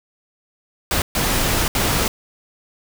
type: noise bursts at uneven times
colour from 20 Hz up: pink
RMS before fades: -19 dBFS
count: 3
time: 0.91-1.02 / 1.15-1.68 / 1.75-2.08 s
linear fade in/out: 2 ms
effects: none